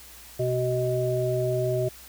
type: harmonic tone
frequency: 125.5 Hz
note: B2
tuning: 28 cents sharp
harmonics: 1 / 3 / 5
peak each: -27 / -27 / -27 dBFS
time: 0.39-1.89 s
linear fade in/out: 10 ms
effects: added 60 Hz sine -53 dBFS peak until 2.08 s + white hiss -47 dBFS RMS until 2.08 s